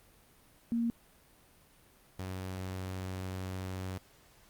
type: tone pair in turn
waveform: sine / sawtooth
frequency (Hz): 233.1 / 93.42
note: A#3 / F#2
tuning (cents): 0 / +17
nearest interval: octave + major third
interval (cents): 1583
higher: first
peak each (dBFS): -28 / -33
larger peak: first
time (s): 0.72-0.9 / 2.19-3.98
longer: second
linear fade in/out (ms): 0
effects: pink hiss -62 dBFS RMS until 4.49 s + Opus 32 kbps